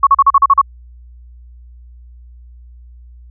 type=tone bursts; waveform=sine; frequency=1108.7 Hz; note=C#6; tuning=in tune; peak=-4 dBFS; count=8; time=0.03-0.615 s; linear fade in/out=5 ms; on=39 ms; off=39 ms; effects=added 60 Hz sine -36 dBFS peak until 3.3 s